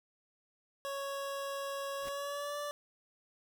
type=tone with pitch glide; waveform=25% pulse; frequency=554.4 to 583.6 Hz; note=C#5 to D5; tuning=0 to -11 cents; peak=-33 dBFS; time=0.85-2.71 s; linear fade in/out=0 ms; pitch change=+89 cents; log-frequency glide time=1.99-2.58 s
type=noise with exponential growth; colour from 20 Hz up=pink; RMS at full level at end=-42 dBFS; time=1.97-2.09 s; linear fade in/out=5 ms; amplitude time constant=25 ms
effects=none